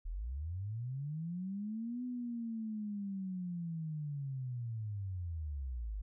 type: linear two-way sweep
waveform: sine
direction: up then down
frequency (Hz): 35.92 to 251 to 47.63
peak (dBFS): -37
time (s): 0.05-6.02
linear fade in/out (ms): 10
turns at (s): 2.04
effects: none